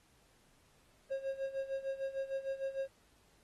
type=tone with tremolo; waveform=triangle; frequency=540 Hz; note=C#5; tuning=45 cents flat; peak=-31 dBFS; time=1.1-2.88 s; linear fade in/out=20 ms; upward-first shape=sine; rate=6.6 Hz; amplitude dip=80%; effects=pink hiss -69 dBFS RMS until 3.43 s + AAC 32 kbps